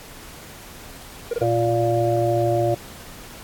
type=tone bursts; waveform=triangle; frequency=474.5 Hz; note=A#4; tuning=31 cents sharp; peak=-18 dBFS; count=3; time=1.31-1.434 s; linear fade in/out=5 ms; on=26 ms; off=23 ms
type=harmonic tone; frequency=116.54 Hz; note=A#2; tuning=in tune; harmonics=1 / 3 / 5 / 6; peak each=-23 / -22 / -22 / -24 dBFS; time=1.41-2.75 s; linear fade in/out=10 ms
effects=pink hiss -41 dBFS RMS until 3.43 s + AAC 64 kbps